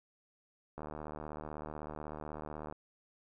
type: click train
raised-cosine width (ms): 1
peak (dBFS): -29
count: 149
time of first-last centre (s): 0.78-2.725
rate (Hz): 76.1
effects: none